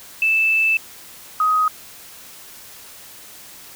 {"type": "tone pair in turn", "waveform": "sine", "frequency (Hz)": [2637, 1256.4], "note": ["E7", "D#6"], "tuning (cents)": [0, 16], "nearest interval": "octave + minor second", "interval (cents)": 1284, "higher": "first", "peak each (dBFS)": [-14, -14], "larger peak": "neither", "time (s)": [[0.22, 0.77], [1.4, 1.68]], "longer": "first", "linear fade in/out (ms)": 2, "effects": ["white hiss -41 dBFS RMS until 3.75 s"]}